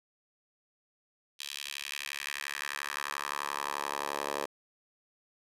10% pulse tone with high-pass filter sweep, 71.5 Hz, D2, 46 cents flat, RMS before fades -37 dBFS, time 1.39-4.46 s, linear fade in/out 10 ms, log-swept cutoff 3400 to 600 Hz, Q 1.9, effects resampled to 32000 Hz + 10-bit

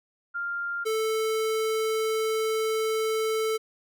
sine / square tone pair in turn, 1396.9 / 440 Hz, F6 / A4, 0 / 0 cents, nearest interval octave + minor sixth, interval 2000 cents, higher first, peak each -28 / -25 dBFS, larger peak second, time 0.34-0.85 / 0.85-3.58 s, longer second, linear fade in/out 20 ms, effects none

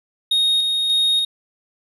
triangle tone with tremolo, 3726 Hz, A#7, 2 cents flat, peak -13 dBFS, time 0.31-1.25 s, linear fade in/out 5 ms, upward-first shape square, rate 1.7 Hz, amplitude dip 30%, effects resampled to 32000 Hz

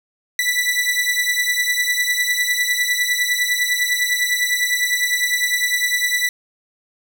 sawtooth beating tone pair, 1966 / 1975.9 Hz, B6 / B6, -8 / 0 cents, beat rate 9.9 Hz, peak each -17 / -16 dBFS, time 0.39-6.29 s, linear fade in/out 2 ms, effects none

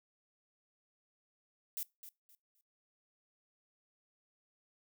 violet noise with echo, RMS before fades -39 dBFS, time 1.77-1.83 s, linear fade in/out 0 ms, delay 260 ms, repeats 3, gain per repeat -12 dB, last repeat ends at 2.61 s, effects noise-tail reverb RT60 0.2 s tail -21 dB re dry

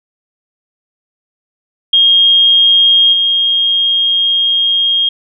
sine tone with level steps, 3241 Hz, G#7, 43 cents flat, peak -5 / -9 dBFS, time 1.93-5.09 s, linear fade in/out 5 ms, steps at 3.12 s, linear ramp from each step 20 ms, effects none

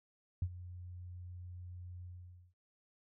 sine tone with ADSR envelope, 89.3 Hz, F2, 39 cents sharp, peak -29 dBFS, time 0.42-2.54 s, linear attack 3 ms, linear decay 58 ms, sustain -16 dB, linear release 500 ms, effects none

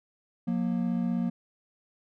triangle tone pair together, 180 / 235.7 Hz, F#3 / A#3, -47 / +19 cents, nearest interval perfect fourth, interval 466 cents, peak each -27 / -26 dBFS, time 0.47-1.3 s, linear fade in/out 10 ms, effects none

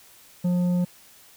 sine tone with tanh clipping, 177.9 Hz, F3, 32 cents sharp, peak -21 dBFS, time 0.44-0.85 s, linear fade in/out 10 ms, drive 7 dB, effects white hiss -52 dBFS RMS until 1.36 s

